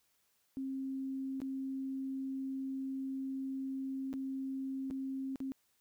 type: tone with dropouts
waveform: sine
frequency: 267.2 Hz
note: C4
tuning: 36 cents sharp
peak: -36 dBFS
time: 0.57-5.52 s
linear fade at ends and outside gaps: 0 ms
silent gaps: 1.403-1.417 / 4.13-4.138 / 4.902-4.909 / 5.358-5.403 s
effects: white hiss -75 dBFS RMS until 5.8 s